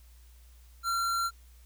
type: tone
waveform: square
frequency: 1369 Hz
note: F6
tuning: 35 cents flat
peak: -28 dBFS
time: 0.83-1.31 s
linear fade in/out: 50 ms
effects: added 60 Hz sine -52 dBFS peak until 1.65 s + white hiss -64 dBFS RMS until 1.65 s